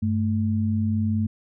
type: tone pair together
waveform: sine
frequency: 98 / 218.9 Hz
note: G2 / A3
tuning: 0 / -9 cents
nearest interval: octave + major second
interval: 1391 cents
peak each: -23 dBFS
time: 0.02-1.27 s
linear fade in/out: 10 ms
effects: none